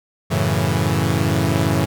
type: chord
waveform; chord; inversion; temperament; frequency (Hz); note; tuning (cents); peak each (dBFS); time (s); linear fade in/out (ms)
sawtooth; F# minor seventh; none; equal; 92.5 / 110 / 138.59 / 164.81; F#2 / A2 / C#3 / E3; 0 / 0 / 0 / 0; -18; 0.3-1.86; 20
effects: none